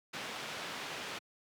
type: low-pass noise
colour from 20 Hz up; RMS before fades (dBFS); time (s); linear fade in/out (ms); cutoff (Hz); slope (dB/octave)
white; -42; 0.13-1.19; 10; 3200; 12
effects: high-pass 150 Hz 12 dB/octave